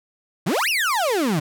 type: exponential two-way sweep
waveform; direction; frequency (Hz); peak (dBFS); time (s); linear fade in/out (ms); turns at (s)
35% pulse; up then down; 140.5 to 2960 to 140.5; -17; 0.46-1.4; 10; 0.69
effects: none